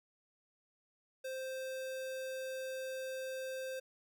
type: tone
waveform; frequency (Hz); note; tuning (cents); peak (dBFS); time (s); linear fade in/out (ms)
square; 523.3; C5; 0; -40; 1.24-3.8; 10
effects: none